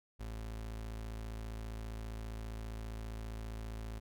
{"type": "tone", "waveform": "35% pulse", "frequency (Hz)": 55, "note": "A1", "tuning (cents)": 0, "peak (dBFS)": -39, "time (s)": [0.19, 4], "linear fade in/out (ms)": 20, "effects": []}